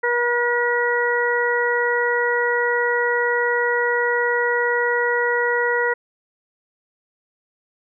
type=harmonic tone; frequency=480.7 Hz; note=B4; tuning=47 cents flat; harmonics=1 / 2 / 3 / 4; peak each=-21 / -25 / -24 / -22 dBFS; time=0.03-5.94 s; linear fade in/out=10 ms; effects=none